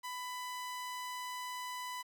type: tone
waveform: sawtooth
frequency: 997 Hz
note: B5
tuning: 16 cents sharp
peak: -36 dBFS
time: 0.03-2.03 s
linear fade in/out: 20 ms
effects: 11-bit